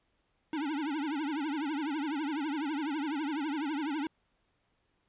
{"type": "tone with vibrato", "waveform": "square", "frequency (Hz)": 297, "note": "D4", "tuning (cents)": 20, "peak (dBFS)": -32, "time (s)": [0.53, 4.07], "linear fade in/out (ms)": 2, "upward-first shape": "triangle", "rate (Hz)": 12, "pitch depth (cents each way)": 190, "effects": ["pink hiss -75 dBFS RMS until 5.08 s", "resampled to 8000 Hz"]}